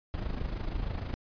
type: noise with amplitude modulation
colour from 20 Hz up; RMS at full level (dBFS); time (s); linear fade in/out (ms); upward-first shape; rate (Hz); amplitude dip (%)
brown; -31; 0.14-1.14; 0; sine; 26.3; 65
effects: resampled to 11025 Hz